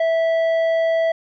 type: tone with tanh clipping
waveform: sine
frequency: 656 Hz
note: E5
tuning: 9 cents flat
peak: -17 dBFS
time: 0-1.12 s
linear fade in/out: 5 ms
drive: 8 dB
effects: none